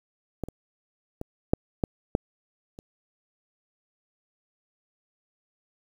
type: clicks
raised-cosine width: 2 ms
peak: -16 / -25 / -20 / -6 / -10 / -8 / -29 dBFS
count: 7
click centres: 0.437 / 0.486 / 1.214 / 1.535 / 1.838 / 2.151 / 2.789 s
effects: 8-bit